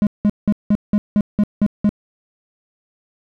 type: tone bursts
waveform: triangle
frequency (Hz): 207.7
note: G#3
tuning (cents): 0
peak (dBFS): -9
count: 9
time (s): 0.02-1.892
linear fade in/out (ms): 0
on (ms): 48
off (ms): 180
effects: none